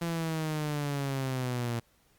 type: linear sweep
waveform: sawtooth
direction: down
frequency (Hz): 170 to 116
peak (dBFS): -26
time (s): 0.01-1.8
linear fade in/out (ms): 10
effects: pink hiss -67 dBFS RMS until 2.18 s + Opus 48 kbps